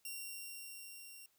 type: tone with level ramp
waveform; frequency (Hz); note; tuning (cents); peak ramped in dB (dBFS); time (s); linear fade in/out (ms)
5% pulse; 2754; F7; -25; -33 to -43; 0.05-1.26; 2
effects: white hiss -75 dBFS RMS until 1.38 s